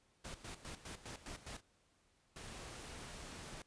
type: noise with tremolo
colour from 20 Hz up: pink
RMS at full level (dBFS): -48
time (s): 0.24-1.61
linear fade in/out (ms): 10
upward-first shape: square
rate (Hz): 4.9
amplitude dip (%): 75
type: noise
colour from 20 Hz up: pink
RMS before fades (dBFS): -50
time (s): 2.36-3.62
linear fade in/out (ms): 2
effects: pink hiss -74 dBFS RMS until 3.66 s + resampled to 22050 Hz